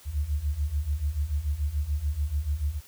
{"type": "beating tone pair", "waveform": "sine", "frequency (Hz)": [69.3, 76.2], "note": ["C#2", "D#2"], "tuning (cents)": [0, -36], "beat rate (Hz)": 6.9, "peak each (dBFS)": [-30, -27], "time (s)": [0.05, 2.81], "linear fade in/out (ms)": 50, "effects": ["white hiss -53 dBFS RMS until 2.87 s"]}